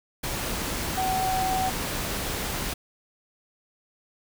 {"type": "tone in noise", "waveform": "sine", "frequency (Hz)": 754, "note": "F#5", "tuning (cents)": 32, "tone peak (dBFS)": -24, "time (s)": [0.97, 1.7], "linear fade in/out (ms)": 10, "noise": "pink", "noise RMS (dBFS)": -30, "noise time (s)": [0.23, 2.74], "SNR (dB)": 3, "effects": []}